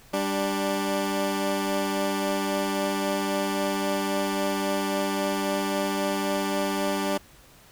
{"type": "tone pair together", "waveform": "15% pulse", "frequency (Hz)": [197.04, 293.7], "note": ["G3", "D4"], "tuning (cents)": [9, 0], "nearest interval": "perfect fifth", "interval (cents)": 691, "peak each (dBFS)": -21, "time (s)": [0.13, 7.18], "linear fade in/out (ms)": 10, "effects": ["pink hiss -53 dBFS RMS until 7.71 s"]}